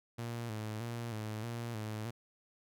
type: tone with vibrato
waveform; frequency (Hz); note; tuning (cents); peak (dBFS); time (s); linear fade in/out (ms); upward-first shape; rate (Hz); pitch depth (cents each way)
sawtooth; 112.8; A2; +44; -34; 0.18-2.11; 10; square; 1.6; 71
effects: none